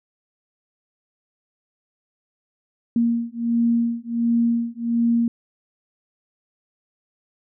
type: beating tone pair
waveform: sine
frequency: 233.1 / 234.5 Hz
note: A#3 / A#3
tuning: 0 / +11 cents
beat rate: 1.4 Hz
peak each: -21 dBFS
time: 2.96-5.28 s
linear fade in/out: 2 ms
effects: none